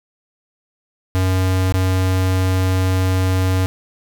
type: tone with dropouts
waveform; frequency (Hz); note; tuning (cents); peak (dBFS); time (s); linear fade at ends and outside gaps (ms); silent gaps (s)
square; 93.3; F#2; +15; -15; 1.15-3.66; 0; 1.723-1.74
effects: none